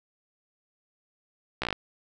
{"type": "slowing click train", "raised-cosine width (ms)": 0.3, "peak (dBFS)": -12, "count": 7, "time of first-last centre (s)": [1.62, 1.727], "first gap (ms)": 15, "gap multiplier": 1.07, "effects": []}